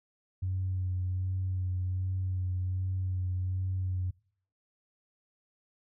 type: tone with vibrato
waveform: sine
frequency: 92.5 Hz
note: F#2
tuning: in tune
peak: -28 dBFS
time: 0.42-4.11 s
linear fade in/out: 10 ms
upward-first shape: sine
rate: 1.3 Hz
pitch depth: 21 cents each way
effects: noise-tail reverb RT60 0.6 s tail -25 dB re dry + tanh soft clip ceiling -24 dBFS